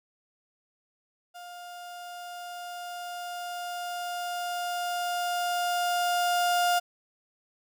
35% pulse tone with level ramp, 706 Hz, F5, 19 cents sharp, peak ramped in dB -40 to -20 dBFS, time 1.34-6.8 s, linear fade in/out 20 ms, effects none

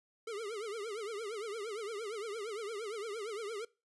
square tone with vibrato, 430 Hz, A4, 40 cents flat, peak -39 dBFS, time 0.27-3.65 s, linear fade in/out 5 ms, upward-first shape triangle, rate 8.7 Hz, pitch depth 180 cents each way, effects noise-tail reverb RT60 0.3 s tail -23 dB re dry + resampled to 24000 Hz

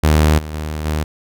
sawtooth tone with level steps, 76.8 Hz, D#2, 22 cents flat, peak -6 / -22 / -18 / -13 dBFS, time 0.03-1.04 s, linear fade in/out 10 ms, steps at 0.38 / 0.53 / 0.85 s, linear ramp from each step 10 ms, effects none

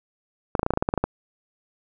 clicks, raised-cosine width 1 ms, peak -7 dBFS, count 12, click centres 0.552 / 0.594 / 0.631 / 0.664 / 0.706 / 0.737 / 0.774 / 0.825 / 0.889 / 0.939 / 0.977 / 1.04 s, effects none

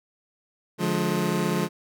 25% pulse chord, D diminished, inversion none, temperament just, 146.83 / 176.2 / 211.4 Hz, D3 / F3 / Ab3, 0 / +16 / +31 cents, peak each -26 / -22 / -24 dBFS, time 0.78-1.69 s, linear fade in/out 50 ms, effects none

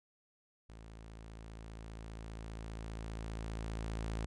sawtooth tone with level ramp, 55 Hz, A1, in tune, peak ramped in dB -47 to -32 dBFS, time 0.69-4.26 s, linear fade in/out 5 ms, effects resampled to 22050 Hz

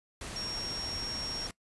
sine tone in noise, 5560 Hz, F8, 9 cents flat, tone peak -35 dBFS, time 0.36-1.47 s, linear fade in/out 2 ms, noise pink, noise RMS -41 dBFS, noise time 0.21-1.51 s, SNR +3 dB, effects noise-tail reverb RT60 0.1 s tail -21 dB re dry + resampled to 24000 Hz

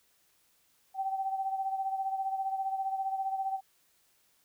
sine beating tone pair, 771 / 786 Hz, G5 / G5, -29 / +4 cents, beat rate 15 Hz, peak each -31 / -38 dBFS, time 0.94-3.61 s, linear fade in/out 50 ms, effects white hiss -69 dBFS RMS until 4.44 s

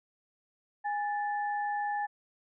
sine tone pair together, 825 / 1751.5 Hz, G#5 / A6, -12 / -8 cents, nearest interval octave + minor second, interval 1304 cents, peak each -30 / -38 dBFS, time 0.84-2.07 s, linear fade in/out 20 ms, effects none

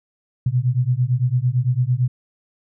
sine beating tone pair, 120.8 / 129.7 Hz, B2 / C3, -38 / -15 cents, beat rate 8.9 Hz, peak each -19 dBFS, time 0.46-2.08 s, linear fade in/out 5 ms, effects none

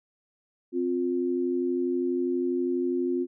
sine tone pair together, 261.6 / 353.9 Hz, C4 / F4, 0 / +23 cents, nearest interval perfect fourth, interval 523 cents, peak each -28 / -26 dBFS, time 0.72-3.27 s, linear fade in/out 50 ms, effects none

